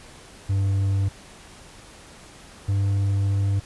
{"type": "tone pair in turn", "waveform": "triangle", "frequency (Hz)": [98, 99.14], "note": ["G2", "G2"], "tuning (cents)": [0, 20], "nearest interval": "unison", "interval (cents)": 20, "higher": "second", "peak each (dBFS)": -17, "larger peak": "neither", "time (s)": [[0.49, 1.09], [2.68, 3.6]], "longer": "second", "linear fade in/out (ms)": 10, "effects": ["pink hiss -46 dBFS RMS until 3.65 s", "resampled to 24000 Hz"]}